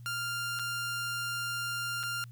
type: tone with dropouts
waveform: sawtooth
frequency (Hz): 1396.9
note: F6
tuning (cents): 0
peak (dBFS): -29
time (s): 0.06-2.24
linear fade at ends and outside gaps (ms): 0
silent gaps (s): 0.59-0.595 / 2.031-2.035
effects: added 120 Hz sine -45 dBFS peak until 2.31 s + white hiss -69 dBFS RMS until 2.31 s